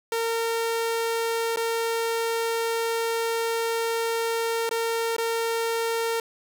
sawtooth tone with dropouts, 458.1 Hz, A#4, 30 cents flat, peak -20 dBFS, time 0.12-6.2 s, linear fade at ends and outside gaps 2 ms, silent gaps 1.561-1.571 / 4.692-4.711 / 5.165-5.182 s, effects none

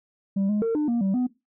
sine tone with pitch steps, 195.8 / 209.2 / 455.9 / 300.3 / 236.1 / 193.2 / 250 Hz, G3 / G#3 / A#4 / D4 / A#3 / G3 / B3, -2 / +13 / -39 / +39 / +22 / -25 / +21 cents, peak -18 dBFS, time 0.36-1.27 s, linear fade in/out 10 ms, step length 130 ms, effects noise-tail reverb RT60 0.2 s tail -17 dB re dry + tanh soft clip ceiling -20 dBFS

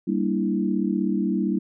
sine chord, E half-diminished seventh, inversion first, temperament equal, 196 / 233.1 / 293.7 / 329.6 Hz, G3 / Bb3 / D4 / E4, 0 / 0 / 0 / 0 cents, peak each -24 / -27 / -28 / -27 dBFS, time 0.07-1.59 s, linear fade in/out 10 ms, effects none

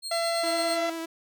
30% pulse tone with tremolo, 4236 Hz, C8, 21 cents sharp, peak -27 dBFS, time 0.02-0.79 s, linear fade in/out 50 ms, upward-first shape sine, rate 9 Hz, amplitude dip 45%
harmonic tone, 674 Hz, E5, 38 cents sharp, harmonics 1 / 2 / 3 / 4 / 5 / 6 / 7 / 8 / 9 / 10, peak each -26 / -35 / -36 / -43 / -43 / -43 / -48 / -50 / -49 / -52 dBFS, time 0.11-0.9 s, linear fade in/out 5 ms
sawtooth tone with vibrato, 328.6 Hz, E4, 5 cents flat, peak -28 dBFS, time 0.43-1.06 s, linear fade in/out 10 ms, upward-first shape sine, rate 10 Hz, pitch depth 15 cents each way
effects none

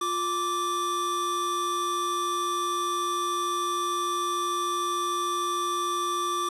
square tone pair together, 351.9 / 1169 Hz, F4 / D6, +13 / -8 cents, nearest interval octave + major sixth, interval 2079 cents, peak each -34 / -27 dBFS, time 0.01-6.49 s, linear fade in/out 5 ms, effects low-pass 11000 Hz 12 dB/octave

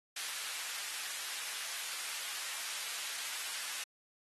pink high-pass noise, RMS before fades -41 dBFS, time 0.16-3.84 s, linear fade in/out 5 ms, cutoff 1700 Hz, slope 12 dB/octave, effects AAC 32 kbps

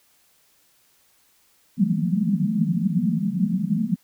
pink band-pass noise, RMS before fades -22 dBFS, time 1.77-3.96 s, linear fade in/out 20 ms, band 160 to 230 Hz, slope 96 dB/octave, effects white hiss -61 dBFS RMS until 4.03 s

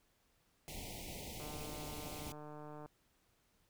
pink band-stop noise, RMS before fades -47 dBFS, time 0.68-2.32 s, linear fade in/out 0 ms, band 920 to 2000 Hz, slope 96 dB/octave
click train, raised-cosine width 1 ms, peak -37 dBFS, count 220, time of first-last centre 1.4-2.86 s, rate 150 Hz
effects pink hiss -75 dBFS RMS until 3.69 s

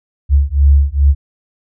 sine beating tone pair, 69.3 / 71.7 Hz, C#2 / D2, 0 / -41 cents, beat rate 2.4 Hz, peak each -10 dBFS, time 0.29-1.15 s, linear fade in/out 50 ms, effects none

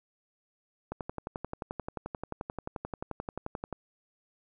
click train, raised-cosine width 1 ms, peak -21 dBFS, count 33, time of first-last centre 0.92-3.727 s, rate 11.4 Hz, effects none

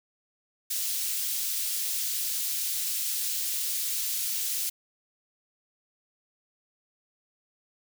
white high-pass noise, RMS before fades -30 dBFS, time 0.7-4.7 s, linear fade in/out 10 ms, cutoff 3600 Hz, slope 12 dB/octave, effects none

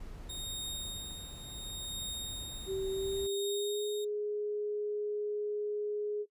brown noise, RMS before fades -46 dBFS, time 0-3.27 s, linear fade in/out 5 ms
sawtooth tone with tremolo, 3713 Hz, A#7, 8 cents flat, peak -33 dBFS, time 0.29-4.05 s, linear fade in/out 10 ms, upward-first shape triangle, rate 0.7 Hz, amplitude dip 75%
sine tone with pitch glide, 385 to 417.4 Hz, G4 to G#4, -31 to +9 cents, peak -32 dBFS, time 2.66-6.26 s, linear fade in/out 50 ms, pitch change +140 cents, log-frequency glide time 2.91-3.83 s
effects noise-tail reverb RT60 0.1 s tail -22 dB re dry + resampled to 32000 Hz

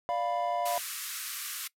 triangle chord, B diminished, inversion first, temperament equal, 587.3 / 698.5 / 987.8 Hz, D5 / F5 / B5, 0 / 0 / 0 cents, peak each -33 / -28 / -33 dBFS, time 0.09-0.78 s, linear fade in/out 0 ms
white band-pass noise, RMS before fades -38 dBFS, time 0.65-1.68 s, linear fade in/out 10 ms, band 1100 to 15000 Hz, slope 96 dB/octave
effects noise-tail reverb RT60 0.1 s tail -21 dB re dry

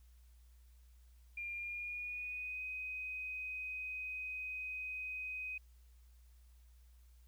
sine tone with pitch glide, 2400 to 2511 Hz, D7 to D#7, +37 to +15 cents, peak -40 dBFS, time 1.37-5.58 s, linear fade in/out 5 ms, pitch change +78 cents, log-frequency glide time 1.55-2.64 s, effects added 60 Hz sine -59 dBFS peak until 7.27 s + white hiss -75 dBFS RMS until 7.27 s

